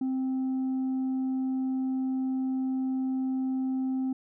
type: tone with tanh clipping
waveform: sine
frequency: 261.6 Hz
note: C4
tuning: in tune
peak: -27 dBFS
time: 0.01-4.13 s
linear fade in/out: 5 ms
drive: 2 dB
effects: none